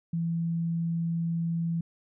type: tone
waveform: sine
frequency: 167.1 Hz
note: E3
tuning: 24 cents sharp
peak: -26 dBFS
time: 0.13-1.81 s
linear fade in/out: 5 ms
effects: none